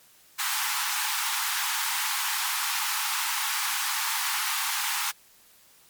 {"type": "high-pass noise", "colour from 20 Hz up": "pink", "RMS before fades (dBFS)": -28, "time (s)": [0.38, 5.12], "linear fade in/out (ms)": 20, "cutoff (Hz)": 820, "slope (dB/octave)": 96, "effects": ["white hiss -57 dBFS RMS until 5.89 s", "MP3 96 kbps"]}